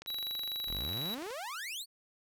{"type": "click train", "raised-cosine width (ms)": 0.2, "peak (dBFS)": -28, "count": 32, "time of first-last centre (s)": [0.02, 1.306], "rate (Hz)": 24.1}
{"type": "tone", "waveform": "square", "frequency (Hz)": 3907, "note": "B7", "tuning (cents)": -19, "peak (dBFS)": -36, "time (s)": [0.07, 1.15], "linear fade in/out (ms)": 10}
{"type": "exponential sweep", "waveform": "sawtooth", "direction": "up", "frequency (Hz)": [32.7, 4672], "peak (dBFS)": -35, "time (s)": [0.66, 1.86], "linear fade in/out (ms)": 50}
{"effects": []}